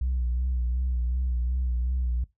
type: tone with vibrato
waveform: sine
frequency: 61.8 Hz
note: B1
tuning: 2 cents sharp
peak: -22 dBFS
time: 0.01-2.24 s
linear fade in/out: 5 ms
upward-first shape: sine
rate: 2.7 Hz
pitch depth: 55 cents each way
effects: noise-tail reverb RT60 0.2 s tail -21 dB re dry + tanh soft clip ceiling -21 dBFS